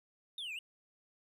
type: exponential two-way sweep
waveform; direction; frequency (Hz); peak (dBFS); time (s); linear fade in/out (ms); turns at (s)
triangle; down then up; 3752 to 2349 to 2975; -38; 0.38-0.59; 2; 0.54
effects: none